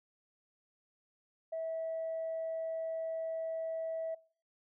sine tone, 650 Hz, E5, 24 cents flat, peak -34 dBFS, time 1.52-4.15 s, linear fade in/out 10 ms, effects noise-tail reverb RT60 0.5 s tail -24 dB re dry + tanh soft clip ceiling -31 dBFS

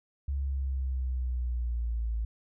sine linear sweep, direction down, 69.8 to 55 Hz, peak -28 dBFS, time 0.28-2.25 s, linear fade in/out 5 ms, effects none

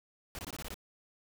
pink noise bursts, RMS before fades -42 dBFS, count 7, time 0.35-0.742 s, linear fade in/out 0 ms, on 38 ms, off 21 ms, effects none

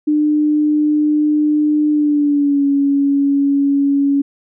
sine tone with pitch glide, 300.5 to 280.4 Hz, D4 to C#4, +40 to +20 cents, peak -11 dBFS, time 0.07-4.22 s, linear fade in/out 10 ms, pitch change -120 cents, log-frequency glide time 1.9-2.65 s, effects none

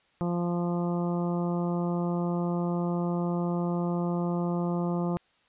harmonic tone, 174 Hz, F3, 6 cents flat, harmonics 1 / 2 / 3 / 4 / 5 / 6 / 7, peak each -27 / -33 / -37 / -39 / -41 / -43 / -44 dBFS, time 0.21-5.17 s, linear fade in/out 0 ms, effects white hiss -66 dBFS RMS until 5.48 s + resampled to 8000 Hz

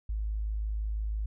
sine tone, 53 Hz, G#1, 36 cents sharp, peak -29 dBFS, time 0.09-1.26 s, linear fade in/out 5 ms, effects none

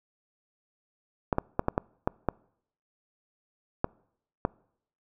clicks, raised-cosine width 1 ms, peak -10 dBFS, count 9, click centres 1.328 / 1.384 / 1.594 / 1.684 / 1.779 / 2.075 / 2.287 / 3.844 / 4.451 s, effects noise-tail reverb RT60 0.7 s tail -26 dB re dry

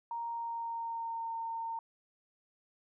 sine tone with pitch glide, 932.3 to 913.1 Hz, A#5 to A#5, 0 to -36 cents, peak -35 dBFS, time 0.11-1.79 s, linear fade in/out 2 ms, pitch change -36 cents, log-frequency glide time 0.27-1.32 s, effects none

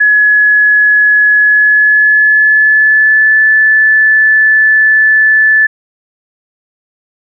sine tone with pitch glide, 1694 to 1742.6 Hz, G#6 to A6, +34 to -17 cents, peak -4 dBFS, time 0-5.67 s, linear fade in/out 10 ms, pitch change +49 cents, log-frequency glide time 1.38-3.37 s, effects none

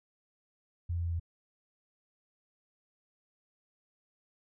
sine tone with pitch steps, 86.1 / 85.46 / 84.82 / 84.18 Hz, F2 / F2 / E2 / E2, -24 / -37 / +50 / +37 cents, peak -30 dBFS, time 0.89-1.198 s, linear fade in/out 10 ms, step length 77 ms, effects none

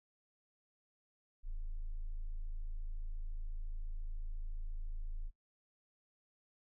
sine tone, 27.1 Hz, A0, 25 cents flat, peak -35 dBFS, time 1.43-5.31 s, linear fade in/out 50 ms, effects noise-tail reverb RT60 0.1 s tail -20 dB re dry + tanh soft clip ceiling -36 dBFS

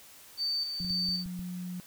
sine tone with tremolo, 4575 Hz, D8, 46 cents flat, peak -28 dBFS, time 0.37-1.25 s, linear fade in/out 50 ms, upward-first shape square, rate 1.9 Hz, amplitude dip 45%
sine tone, 179.7 Hz, F3, 50 cents sharp, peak -35 dBFS, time 0.8-1.8 s, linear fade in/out 0 ms
clicks, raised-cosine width 5 ms, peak -32 dBFS, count 6, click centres 0.805 / 0.847 / 0.906 / 1.089 / 1.26 / 1.393 s
effects white hiss -53 dBFS RMS until 1.86 s

